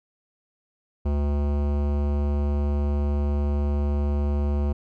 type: tone with hard clipping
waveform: sine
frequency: 72.2 Hz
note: D2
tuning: 29 cents flat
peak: -23 dBFS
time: 1.05-4.73 s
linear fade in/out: 10 ms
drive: 18 dB
effects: none